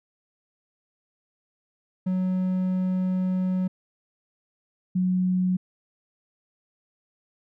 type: tone pair in turn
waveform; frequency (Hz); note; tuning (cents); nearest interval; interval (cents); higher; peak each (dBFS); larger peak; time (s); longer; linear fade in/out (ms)
triangle / sine; 185 / 183.4; F#3 / F#3; 0 / -15; unison; 15; first; -20; neither; 2.06-3.68 / 4.95-5.57; first; 10
effects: none